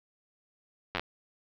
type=slowing click train; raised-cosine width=0.3 ms; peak=-14 dBFS; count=5; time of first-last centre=0.95-0.996 s; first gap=10 ms; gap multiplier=1.09; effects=low-pass 5000 Hz 12 dB/octave + 9-bit